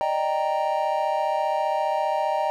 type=chord; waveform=triangle; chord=Eb major seventh; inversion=third; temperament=equal; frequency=587.3 / 622.3 / 784 / 932.3 Hz; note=D5 / Eb5 / G5 / Bb5; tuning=0 / 0 / 0 / 0 cents; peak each=-28 / -25 / -24 / -25 dBFS; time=0.01-2.5 s; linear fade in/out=0 ms; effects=none